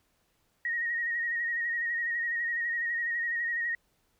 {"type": "tone with vibrato", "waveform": "sine", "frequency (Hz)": 1877, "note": "A#6", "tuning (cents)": 11, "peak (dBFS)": -28, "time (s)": [0.65, 3.75], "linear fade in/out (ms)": 2, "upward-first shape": "sine", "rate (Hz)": 12, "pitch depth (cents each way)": 36, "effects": ["pink hiss -72 dBFS RMS until 4.19 s"]}